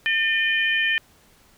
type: tone cluster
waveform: sine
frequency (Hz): 1804 / 2431 / 3058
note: A6 / D#7 / G7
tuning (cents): +43 / -41 / -44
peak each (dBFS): -21 / -24 / -26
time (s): 0.06-0.98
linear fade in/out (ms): 0
effects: pink hiss -56 dBFS RMS until 1.57 s